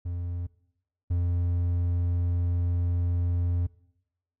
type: tone pair in turn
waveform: triangle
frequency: 87.31 / 87.31 Hz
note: F2 / F2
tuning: 0 / 0 cents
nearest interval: unison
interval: 0 cents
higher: neither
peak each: -27 / -21 dBFS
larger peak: second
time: 0.05-0.47 / 1.1-3.67 s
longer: second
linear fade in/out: 10 ms
effects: noise-tail reverb RT60 0.8 s tail -21 dB re dry